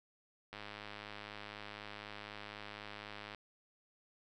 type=click train; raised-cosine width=0.3 ms; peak=-30 dBFS; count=294; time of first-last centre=0.53-3.347 s; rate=104 Hz; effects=none